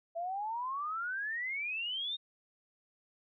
sine exponential sweep, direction up, 659.3 to 3729 Hz, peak -34 dBFS, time 0.15-2.17 s, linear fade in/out 20 ms, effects none

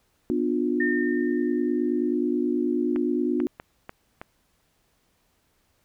sine chord, B diminished, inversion none, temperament just, 246.9 / 296.3 / 355.6 Hz, B3 / D4 / F4, 0 / +15 / +31 cents, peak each -26 dBFS, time 0.3-3.47 s, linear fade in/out 0 ms
sine tone with exponential decay, 1818 Hz, A#6, 44 cents flat, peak -23 dBFS, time 0.8-2.14 s, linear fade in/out 5 ms, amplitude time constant 290 ms
clicks, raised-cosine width 0.5 ms, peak -21 dBFS, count 5, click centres 2.961 / 3.402 / 3.599 / 3.894 / 4.215 s
effects pink hiss -68 dBFS RMS until 5.84 s

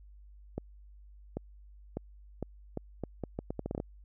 accelerating click train, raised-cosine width 2 ms, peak -21 dBFS, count 15, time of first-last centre 0.58-3.801 s, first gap 790 ms, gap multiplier 0.76, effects added 50 Hz sine -51 dBFS peak until 4.04 s

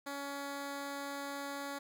10% pulse tone, 281 Hz, C#4, 24 cents sharp, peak -31 dBFS, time 0.06-1.79 s, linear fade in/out 10 ms, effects none

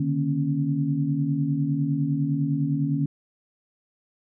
sine tone cluster, 140.1 / 150 / 234.9 / 276.7 Hz, C#3 / D3 / A#3 / C#4, +19 / +37 / +13 / -3 cents, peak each -31 / -24 / -32 / -26 dBFS, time 0-3.06 s, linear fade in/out 5 ms, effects none

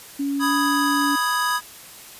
sine tone with pitch glide, 280 to 285.9 Hz, C#4 to D4, +18 to -46 cents, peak -21 dBFS, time 0.19-1.16 s, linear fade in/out 10 ms, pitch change +36 cents, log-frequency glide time 0.42-0.54 s
square chord, G# minor, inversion first, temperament equal, 987.8 / 1244.5 / 1661.2 Hz, B5 / D#6 / G#6, 0 / 0 / 0 cents, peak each -25 dBFS, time 0.39-1.61 s, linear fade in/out 50 ms
effects white hiss -42 dBFS RMS until 2.19 s + resampled to 32000 Hz

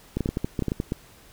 clicks, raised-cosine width 3 ms, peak -12 dBFS, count 12, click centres 0.17 / 0.207 / 0.259 / 0.29 / 0.371 / 0.445 / 0.592 / 0.623 / 0.683 / 0.719 / 0.801 / 0.921 s, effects pink hiss -52 dBFS RMS until 1.32 s

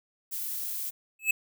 violet noise, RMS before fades -34 dBFS, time 0.31-0.91 s, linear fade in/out 20 ms
square tone with exponential growth, 2600 Hz, E7, 24 cents flat, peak -18 dBFS, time 1.19-1.31 s, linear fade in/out 5 ms, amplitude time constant 24 ms
effects none

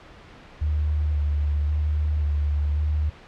sine tone with vibrato, 74.5 Hz, D2, 25 cents sharp, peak -20 dBFS, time 0.61-3.1 s, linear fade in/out 10 ms, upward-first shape square, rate 0.93 Hz, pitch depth 22 cents each way, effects pink hiss -46 dBFS RMS until 3.27 s + low-pass 3000 Hz 12 dB/octave

